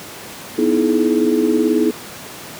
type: chord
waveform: sine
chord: E major seventh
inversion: second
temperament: equal with one note detuned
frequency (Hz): 246.9 / 311.1 / 329.6 / 426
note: B3 / D#4 / E4 / G#4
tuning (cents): 0 / 0 / 0 / +44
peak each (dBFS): -18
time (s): 0.58-1.91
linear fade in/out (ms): 5
effects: pink hiss -33 dBFS RMS until 2.59 s + high-pass 150 Hz 12 dB/octave